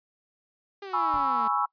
sawtooth exponential sweep, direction down, 406.9 to 218.5 Hz, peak -33 dBFS, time 0.82-1.48 s, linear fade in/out 5 ms
sine chord, C# minor seventh, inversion second, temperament equal, 830.6 / 987.8 / 1108.7 / 1318.5 Hz, G#5 / B5 / C#6 / E6, 0 / 0 / 0 / 0 cents, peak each -29 / -30 / -29 / -27 dBFS, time 0.93-1.66 s, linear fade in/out 10 ms
brown noise with exponential decay, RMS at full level -40 dBFS, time 1.14-1.39 s, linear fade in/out 1 ms, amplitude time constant 54 ms
effects noise-tail reverb RT60 0.1 s tail -24 dB re dry + resampled to 11025 Hz

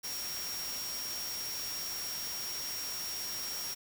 sine tone in noise, 5588 Hz, F8, in tune, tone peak -38 dBFS, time 0.03-3.75 s, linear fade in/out 20 ms, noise white, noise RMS -41 dBFS, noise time 0.03-3.75 s, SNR 0 dB, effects none

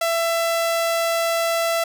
sawtooth tone, 668 Hz, E5, 23 cents sharp, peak -15 dBFS, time 0.01-1.84 s, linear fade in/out 5 ms, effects none

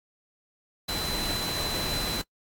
sine tone in noise, 4030 Hz, B7, 34 cents sharp, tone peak -31 dBFS, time 0.88-2.22 s, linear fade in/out 10 ms, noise pink, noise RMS -32 dBFS, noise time 0.88-2.22 s, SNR -2 dB, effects noise-tail reverb RT60 0.1 s tail -24 dB re dry + AAC 64 kbps

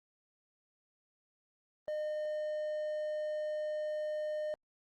triangle tone, 609 Hz, D#5, 37 cents flat, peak -32 dBFS, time 1.88-4.54 s, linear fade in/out 0 ms, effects Opus 24 kbps

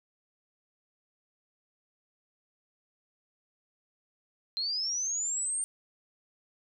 sine linear sweep, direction up, 4108 to 8870 Hz, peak -29 dBFS, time 4.57-5.64 s, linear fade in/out 0 ms, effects none

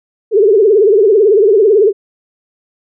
sine tone with vibrato, 415.3 Hz, G#4, in tune, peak -5 dBFS, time 0.31-1.93 s, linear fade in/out 50 ms, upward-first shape triangle, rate 18 Hz, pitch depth 190 cents each way, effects none

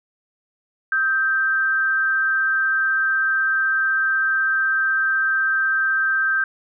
sine tone pair together, 1281.7 / 1571 Hz, E6 / G6, -49 / +3 cents, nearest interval major third, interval 352 cents, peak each -27 / -17 dBFS, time 0.92-6.44 s, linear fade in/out 2 ms, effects none

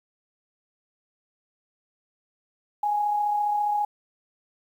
sine tone with amplitude modulation, 830.6 Hz, G#5, in tune, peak -20 dBFS, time 2.83-3.85 s, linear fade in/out 5 ms, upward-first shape sine, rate 34.8 Hz, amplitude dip 35%, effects 9-bit

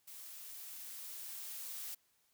blue noise with level ramp, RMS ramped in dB -51 to -44 dBFS, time 0.07-1.95 s, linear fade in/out 10 ms, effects white hiss -75 dBFS RMS until 2.33 s

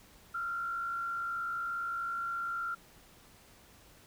sine tone with frequency modulation, 1378 Hz, F6, 24 cents flat, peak -33 dBFS, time 0.34-2.75 s, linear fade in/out 10 ms, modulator 56.8 Hz, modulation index 0.56, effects pink hiss -59 dBFS RMS until 4.06 s

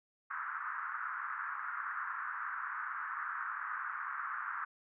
white band-pass noise, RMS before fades -40 dBFS, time 0.3-4.65 s, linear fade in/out 10 ms, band 1100 to 1600 Hz, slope 48 dB/octave, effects none

